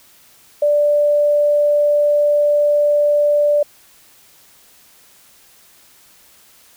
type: tone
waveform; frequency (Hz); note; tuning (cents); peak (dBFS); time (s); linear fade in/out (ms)
sine; 587.3; D5; 0; -11; 0.62-3.63; 5
effects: white hiss -49 dBFS RMS until 6.76 s